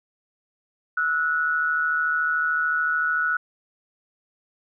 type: tone pair together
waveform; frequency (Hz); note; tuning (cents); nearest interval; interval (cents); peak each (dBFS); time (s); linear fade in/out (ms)
sine; 1314 / 1467.6; E6 / F#6; -6 / -15; major second; 191; -27 / -21; 0.97-3.37; 5
effects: none